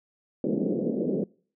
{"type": "band-pass noise", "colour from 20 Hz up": "pink", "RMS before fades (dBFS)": -27, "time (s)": [0.44, 1.24], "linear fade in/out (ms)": 2, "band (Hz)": [170, 520], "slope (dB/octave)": 48, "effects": ["noise-tail reverb RT60 0.5 s tail -26 dB re dry"]}